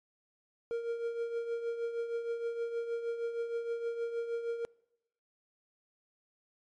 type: tone with tremolo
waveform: triangle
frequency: 466.2 Hz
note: A#4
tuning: in tune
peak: -28 dBFS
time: 0.71-4.65 s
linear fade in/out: 0 ms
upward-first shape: triangle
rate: 6.4 Hz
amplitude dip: 65%
effects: noise-tail reverb RT60 0.9 s tail -26 dB re dry + MP3 48 kbps